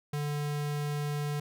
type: tone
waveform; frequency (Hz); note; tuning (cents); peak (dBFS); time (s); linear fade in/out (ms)
square; 146.83; D3; 0; -31; 0.13-1.4; 5
effects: none